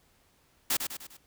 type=noise with echo; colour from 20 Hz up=white; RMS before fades=-27 dBFS; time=0.7-0.77 s; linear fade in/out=5 ms; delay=100 ms; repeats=4; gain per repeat=-6 dB; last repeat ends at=1.17 s; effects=pink hiss -66 dBFS RMS until 1.26 s